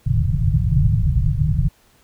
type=low-pass noise; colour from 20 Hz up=white; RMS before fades=-17 dBFS; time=0.06-1.69 s; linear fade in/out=10 ms; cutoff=160 Hz; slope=96 dB/octave; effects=pink hiss -56 dBFS RMS until 2.03 s